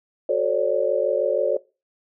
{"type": "chord", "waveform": "sine", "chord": "D major seventh", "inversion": "first", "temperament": "equal with one note detuned", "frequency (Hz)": [370, 440, 541.1, 587.3], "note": ["F#4", "A4", "C#5", "D5"], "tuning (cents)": [0, 0, -42, 0], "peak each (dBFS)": [-27, -25, -21, -23], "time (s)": [0.29, 1.57], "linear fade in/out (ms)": 5, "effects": ["noise-tail reverb RT60 0.3 s tail -22 dB re dry"]}